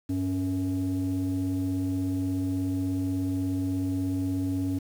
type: tone pair together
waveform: sine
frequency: 97.91 / 277.2 Hz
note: G2 / C#4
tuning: -2 / 0 cents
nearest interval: octave + tritone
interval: 1802 cents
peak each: -28 / -25 dBFS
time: 0.09-4.79 s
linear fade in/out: 10 ms
effects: tanh soft clip ceiling -22 dBFS + 8-bit